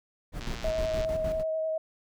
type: noise with tremolo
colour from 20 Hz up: brown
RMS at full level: -32 dBFS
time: 0.32-1.44 s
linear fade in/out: 50 ms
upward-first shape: square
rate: 6.5 Hz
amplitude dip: 65%
type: click train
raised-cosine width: 0.2 ms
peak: -23 dBFS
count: 75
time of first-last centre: 0.41-1.048 s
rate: 116 Hz
type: tone with vibrato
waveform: sine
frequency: 636 Hz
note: D#5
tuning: 38 cents sharp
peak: -27 dBFS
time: 0.64-1.78 s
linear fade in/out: 5 ms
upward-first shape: sine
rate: 10 Hz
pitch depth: 14 cents each way
effects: none